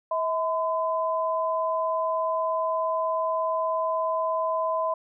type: tone pair together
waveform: sine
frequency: 643.9 / 1015 Hz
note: E5 / B5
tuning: -41 / +47 cents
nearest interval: minor sixth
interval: 788 cents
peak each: -26 dBFS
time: 0.11-4.94 s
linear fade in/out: 5 ms
effects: none